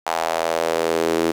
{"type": "tone with high-pass filter sweep", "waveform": "sawtooth", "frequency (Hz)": 82.41, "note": "E2", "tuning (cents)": 0, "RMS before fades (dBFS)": -21, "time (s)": [0.06, 1.32], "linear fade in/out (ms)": 10, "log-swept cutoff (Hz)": [790, 340], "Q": 2.9, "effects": ["low-pass 12000 Hz 12 dB/octave", "7-bit"]}